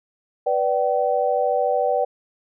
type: chord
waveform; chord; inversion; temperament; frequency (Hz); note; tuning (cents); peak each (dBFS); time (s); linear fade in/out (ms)
sine; G major; first; equal with one note detuned; 493.9 / 587.3 / 766.1; B4 / D5 / G5; 0 / 0 / -40; -22; 0.46-2.05; 10
effects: none